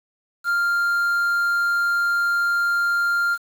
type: tone with quantisation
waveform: triangle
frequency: 1396.9 Hz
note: F6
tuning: in tune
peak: -16 dBFS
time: 0.44-3.38 s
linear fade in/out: 50 ms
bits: 7
effects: none